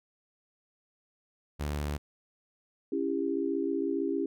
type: tone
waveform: sawtooth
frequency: 73.42 Hz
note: D2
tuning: in tune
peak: -27 dBFS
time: 1.59-1.98 s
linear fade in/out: 20 ms
type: chord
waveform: sine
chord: C# diminished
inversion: none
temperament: just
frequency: 277.2 / 332.6 / 399.1 Hz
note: C#4 / E4 / G4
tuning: 0 / +16 / +31 cents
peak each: -32 dBFS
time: 2.92-4.26 s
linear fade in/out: 5 ms
effects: none